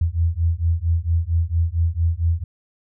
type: beating tone pair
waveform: sine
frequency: 81.5 / 85.9 Hz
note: E2 / F2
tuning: -19 / -28 cents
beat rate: 4.4 Hz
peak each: -20 dBFS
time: 0.01-2.44 s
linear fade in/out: 5 ms
effects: none